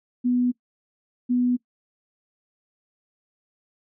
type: tone pair in turn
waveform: sine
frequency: 246.9 / 246.9 Hz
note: B3 / B3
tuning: 0 / 0 cents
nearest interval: unison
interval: 0 cents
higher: neither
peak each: -18 dBFS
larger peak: neither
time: 0.24-0.52 / 1.29-1.57 s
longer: neither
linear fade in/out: 20 ms
effects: noise-tail reverb RT60 0.1 s tail -21 dB re dry